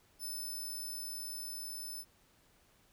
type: tone with level ramp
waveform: 5% pulse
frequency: 5274 Hz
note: E8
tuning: in tune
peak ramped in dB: -33 to -36 dBFS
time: 0.19-2.05 s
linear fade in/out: 50 ms
effects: pink hiss -68 dBFS RMS until 2.92 s